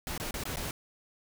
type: noise with dropouts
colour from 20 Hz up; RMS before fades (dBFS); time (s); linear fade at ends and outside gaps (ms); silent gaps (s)
pink; -36; 0.07-0.71; 1; 0.178-0.199 / 0.309-0.341 / 0.437-0.454 / 0.559-0.569
effects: none